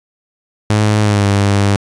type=tone with pitch glide; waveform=sawtooth; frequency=106 to 100.28 Hz; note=G#2 to G2; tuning=+36 to +40 cents; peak=-6 dBFS; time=0.7-1.76 s; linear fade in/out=0 ms; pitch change=-96 cents; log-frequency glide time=1.02-1.26 s; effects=resampled to 22050 Hz + 7-bit